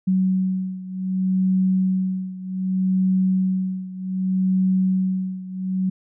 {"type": "beating tone pair", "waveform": "sine", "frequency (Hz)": [187.1, 187.75], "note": ["F#3", "F#3"], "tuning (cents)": [20, 26], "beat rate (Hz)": 0.65, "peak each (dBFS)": [-20, -23], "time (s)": [0.07, 5.9], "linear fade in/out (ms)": 10, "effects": []}